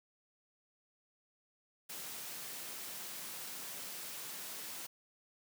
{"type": "high-pass noise", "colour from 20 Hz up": "white", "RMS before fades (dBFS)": -45, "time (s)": [1.89, 4.87], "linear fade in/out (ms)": 10, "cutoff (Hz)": 120, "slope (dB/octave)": 24, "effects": []}